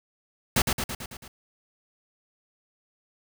pink noise with echo, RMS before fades -21 dBFS, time 0.56-0.62 s, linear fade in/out 5 ms, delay 110 ms, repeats 6, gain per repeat -4 dB, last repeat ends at 1.28 s, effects none

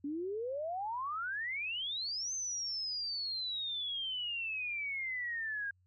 sine exponential two-way sweep, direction up then down, 277.2 to 6300 to 1606 Hz, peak -35 dBFS, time 0.04-5.71 s, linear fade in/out 5 ms, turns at 2.33 s, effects added 91 Hz sine -67 dBFS peak until 5.86 s

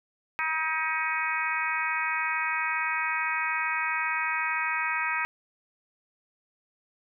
harmonic tone with a mistuned harmonic, 317.7 Hz, D#4, 36 cents sharp, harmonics 3 / 4 / 5 / 6 / 7 / 8, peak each -33 / -33 / -33 / -33 / -33 / -33 dBFS, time 0.39-5.25 s, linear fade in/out 0 ms, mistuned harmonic 8, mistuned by -27 cents, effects none

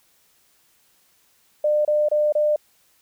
sine tone bursts, 600 Hz, D5, 37 cents sharp, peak -16 dBFS, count 4, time 1.64-2.561 s, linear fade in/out 5 ms, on 210 ms, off 27 ms, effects white hiss -61 dBFS RMS until 3.01 s

